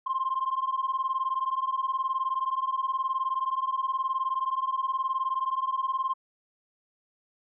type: beating tone pair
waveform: sine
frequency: 1046.5 / 1065.5 Hz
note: C6 / C6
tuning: 0 / +31 cents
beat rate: 19 Hz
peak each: -28 dBFS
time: 0.06-6.14 s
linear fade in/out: 10 ms
effects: tanh soft clip ceiling -20 dBFS